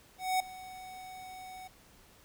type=tone with ADSR envelope; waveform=square; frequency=746 Hz; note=F#5; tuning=14 cents sharp; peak=-26 dBFS; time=0.18-1.68 s; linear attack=220 ms; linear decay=4 ms; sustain=-19 dB; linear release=11 ms; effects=pink hiss -60 dBFS RMS until 2.24 s